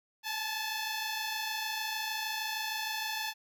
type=tone pair together; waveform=10% pulse; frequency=853.5 / 880 Hz; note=G#5 / A5; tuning=+47 / 0 cents; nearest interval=minor second; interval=53 cents; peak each=-29 / -27 dBFS; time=0.23-3.34 s; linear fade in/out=50 ms; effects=none